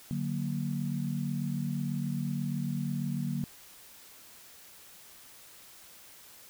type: chord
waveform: sine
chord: D augmented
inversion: none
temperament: equal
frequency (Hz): 146.83 / 185 / 233.1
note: D3 / F#3 / A#3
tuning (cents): 0 / 0 / 0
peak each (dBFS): -33 / -35 / -35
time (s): 0.11-3.44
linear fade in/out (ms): 0
effects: white hiss -53 dBFS RMS until 6.49 s